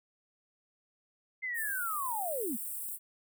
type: linear sweep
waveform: sine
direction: down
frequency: 2095 to 196 Hz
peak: -33 dBFS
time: 1.42-2.57 s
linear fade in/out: 20 ms
type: high-pass noise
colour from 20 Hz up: white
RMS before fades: -39 dBFS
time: 1.54-2.99 s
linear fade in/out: 50 ms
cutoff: 8000 Hz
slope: 96 dB/octave
effects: none